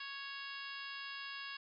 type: harmonic tone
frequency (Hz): 554.4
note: C#5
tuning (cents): 0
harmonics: 2 / 3 / 4 / 5 / 6 / 7 / 8 / 9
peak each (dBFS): -51 / -48 / -55 / -49 / -53 / -56 / -55 / -54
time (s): 0-1.57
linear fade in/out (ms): 5
effects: none